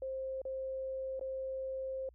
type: tone with dropouts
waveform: sine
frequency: 528 Hz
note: C5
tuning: 16 cents sharp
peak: -36 dBFS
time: 0.02-2.09 s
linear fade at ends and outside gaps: 2 ms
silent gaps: 0.417-0.452 / 1.195-1.211 s
effects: added 60 Hz sine -59 dBFS peak until 2.14 s